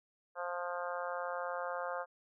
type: harmonic tone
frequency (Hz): 176.2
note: F3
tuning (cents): +16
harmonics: 3 / 4 / 5 / 6 / 7 / 8 / 9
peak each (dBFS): -40 / -43 / -45 / -45 / -44 / -46 / -48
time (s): 0.35-2.06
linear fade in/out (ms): 50
effects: none